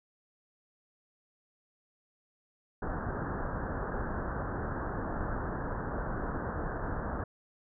pink low-pass noise, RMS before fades -35 dBFS, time 2.82-7.24 s, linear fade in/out 5 ms, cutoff 1700 Hz, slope 96 dB/octave, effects none

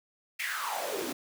pink noise with high-pass filter sweep, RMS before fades -34 dBFS, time 0.39-1.13 s, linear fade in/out 10 ms, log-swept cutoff 2300 to 260 Hz, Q 6.1, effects none

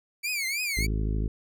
sawtooth tone with vibrato, 2282 Hz, C#7, 50 cents sharp, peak -24 dBFS, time 0.23-0.87 s, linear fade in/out 20 ms, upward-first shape triangle, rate 3.2 Hz, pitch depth 190 cents each way
harmonic tone, 53.1 Hz, G#1, 39 cents sharp, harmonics 1 / 2 / 3 / 4 / 5 / 6 / 7 / 8, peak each -26 / -32 / -36 / -38 / -40 / -42 / -43 / -44 dBFS, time 0.77-1.28 s, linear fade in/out 5 ms
effects none

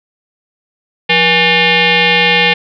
sine tone with frequency modulation, 174.61 Hz, F3, in tune, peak -7 dBFS, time 1.09-2.54 s, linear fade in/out 10 ms, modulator 655 Hz, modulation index 4.9, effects none

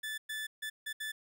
30% pulse tone bursts at uneven times, 1745 Hz, A6, 15 cents flat, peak -34 dBFS, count 5, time 0.03-0.18 / 0.29-0.47 / 0.62-0.7 / 0.86-0.93 / 1-1.12 s, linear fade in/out 10 ms, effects none

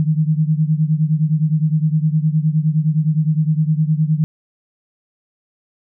sine beating tone pair, 152.6 / 162.3 Hz, D#3 / E3, -33 / -27 cents, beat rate 9.7 Hz, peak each -15 / -18 dBFS, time 0-4.24 s, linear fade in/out 0 ms, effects none

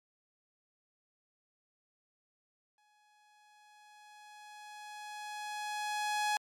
sawtooth tone with exponential growth, 840 Hz, G#5, 19 cents sharp, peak -25 dBFS, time 2.78-6.37 s, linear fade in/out 1 ms, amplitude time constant 780 ms, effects low-pass 10000 Hz 12 dB/octave + MP3 96 kbps

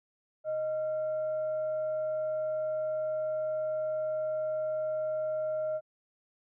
sine tone with frequency modulation, 622.3 Hz, D#5, in tune, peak -29 dBFS, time 0.44-5.81 s, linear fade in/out 50 ms, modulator 752 Hz, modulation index 0.21, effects high-pass 200 Hz 12 dB/octave

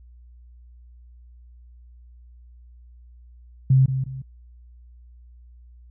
sine tone with echo, 132.1 Hz, C3, 17 cents sharp, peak -12 dBFS, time 3.7-3.86 s, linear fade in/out 5 ms, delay 180 ms, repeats 2, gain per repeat -9 dB, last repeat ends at 4.22 s, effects added 60 Hz sine -45 dBFS peak until 5.9 s

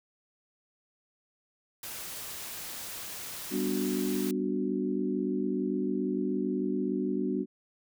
white noise, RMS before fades -40 dBFS, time 1.83-4.31 s, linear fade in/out 2 ms
sine chord, G major seventh, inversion none, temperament equal, 196 / 246.9 / 293.7 / 370 Hz, G3 / B3 / D4 / F#4, 0 / 0 / 0 / 0 cents, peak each -33 dBFS, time 3.5-7.46 s, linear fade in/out 50 ms
effects none

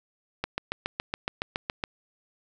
click train, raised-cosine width 0.3 ms, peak -12 dBFS, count 11, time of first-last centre 0.44-1.839 s, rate 7.15 Hz, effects none

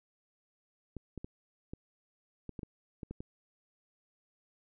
clicks, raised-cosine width 3 ms, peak -28 dBFS, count 10, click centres 0.967 / 1.177 / 1.245 / 1.735 / 2.493 / 2.592 / 2.632 / 3.032 / 3.11 / 3.205 s, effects none

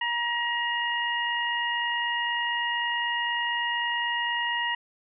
harmonic tone, 949 Hz, A#5, 31 cents sharp, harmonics 1 / 2 / 3, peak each -30 / -28 / -31 dBFS, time 0.01-4.75 s, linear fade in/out 5 ms, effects none

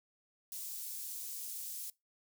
white high-pass noise, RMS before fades -43 dBFS, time 0.52-1.9 s, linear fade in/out 2 ms, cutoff 6400 Hz, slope 12 dB/octave, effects noise-tail reverb RT60 0.2 s tail -22 dB re dry

